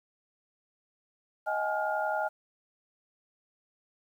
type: tone cluster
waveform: sine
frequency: 629 / 770 / 841 / 1414 Hz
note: D#5 / G5 / G#5 / F6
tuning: +19 / -31 / +22 / +21 cents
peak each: -32 / -36 / -32 / -34 dBFS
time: 1.46-2.29 s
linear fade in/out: 20 ms
effects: 10-bit